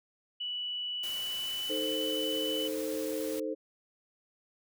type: tone with pitch glide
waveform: sine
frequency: 2955 to 2991 Hz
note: F#7 to F#7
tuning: -3 to +18 cents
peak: -33 dBFS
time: 0.4-2.68 s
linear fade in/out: 10 ms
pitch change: +21 cents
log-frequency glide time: 0.96-1.72 s
type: noise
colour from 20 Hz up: white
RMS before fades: -44 dBFS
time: 1.03-3.4 s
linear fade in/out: 5 ms
type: chord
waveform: sine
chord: A diminished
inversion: second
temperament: equal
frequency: 311.1 / 440 / 523.3 Hz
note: Eb4 / A4 / C5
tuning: 0 / 0 / 0 cents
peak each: -36 dBFS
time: 1.69-3.55 s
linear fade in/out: 20 ms
effects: none